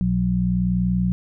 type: harmonic tone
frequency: 60.6 Hz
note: B1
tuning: 32 cents flat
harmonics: 1 / 2 / 3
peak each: -26 / -25 / -19 dBFS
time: 0.01-1.12 s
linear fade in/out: 0 ms
effects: none